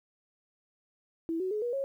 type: tone with pitch steps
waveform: sine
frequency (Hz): 328.9 / 373.5 / 424.1 / 481.5 / 546.8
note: E4 / F#4 / G#4 / B4 / C#5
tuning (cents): -4 / +16 / +36 / -44 / -24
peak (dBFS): -29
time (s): 1.29-1.84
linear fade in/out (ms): 0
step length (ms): 110
effects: 11-bit